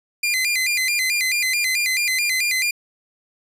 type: tone with vibrato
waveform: sawtooth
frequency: 2217 Hz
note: C#7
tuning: in tune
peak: -15 dBFS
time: 0.23-2.71 s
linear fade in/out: 5 ms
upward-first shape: square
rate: 4.6 Hz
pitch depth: 140 cents each way
effects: resampled to 32000 Hz